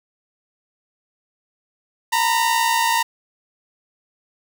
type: tone pair together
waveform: sawtooth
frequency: 919 / 979.9 Hz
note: A#5 / B5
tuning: -25 / -14 cents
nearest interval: minor second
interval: 111 cents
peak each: -14 / -18 dBFS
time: 2.12-3.03 s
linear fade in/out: 10 ms
effects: none